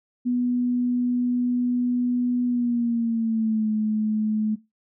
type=tone with pitch glide; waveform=sine; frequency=245.8 to 215.2 Hz; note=B3 to A3; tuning=-8 to -38 cents; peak=-20 dBFS; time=0.25-4.56 s; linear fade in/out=20 ms; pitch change=-230 cents; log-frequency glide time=2.46-3.7 s; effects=noise-tail reverb RT60 0.2 s tail -18 dB re dry